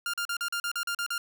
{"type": "tone bursts", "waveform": "sawtooth", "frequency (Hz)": 1400, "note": "F6", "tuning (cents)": 4, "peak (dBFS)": -25, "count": 10, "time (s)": [0.06, 1.18], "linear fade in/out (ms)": 2, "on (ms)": 76, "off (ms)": 40, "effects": []}